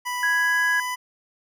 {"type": "tone with pitch glide", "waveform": "25% pulse", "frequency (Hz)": [987.8, 997], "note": ["B5", "B5"], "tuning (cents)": [0, 16], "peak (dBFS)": -22, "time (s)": [0.05, 0.96], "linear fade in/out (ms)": 20, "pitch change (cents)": 16, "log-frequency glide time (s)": [0.23, 0.6]}
{"type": "tone", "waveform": "sine", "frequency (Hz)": 1661.2, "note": "G#6", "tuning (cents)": 0, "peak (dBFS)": -19, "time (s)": [0.23, 0.8], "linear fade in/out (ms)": 2}
{"effects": []}